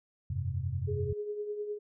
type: chord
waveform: sine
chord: F suspended second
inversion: none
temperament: equal with one note detuned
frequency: 87.31 / 98.28 / 130.81 Hz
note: F2 / G2 / C3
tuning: 0 / +5 / 0 cents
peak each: -35 dBFS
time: 0.3-1.13 s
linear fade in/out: 5 ms
type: tone with tremolo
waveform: sine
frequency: 416.9 Hz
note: G#4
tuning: 7 cents sharp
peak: -31 dBFS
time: 0.87-1.79 s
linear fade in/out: 20 ms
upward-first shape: triangle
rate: 9.8 Hz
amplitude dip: 60%
effects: none